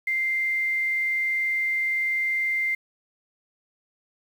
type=tone with quantisation; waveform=sine; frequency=2093 Hz; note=C7; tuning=in tune; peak=-22 dBFS; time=0.07-2.75 s; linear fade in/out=5 ms; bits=8; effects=none